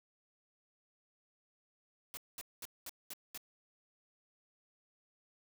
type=noise bursts; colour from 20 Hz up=white; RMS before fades=-45 dBFS; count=6; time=2.14-3.376 s; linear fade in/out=0 ms; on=31 ms; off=210 ms; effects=none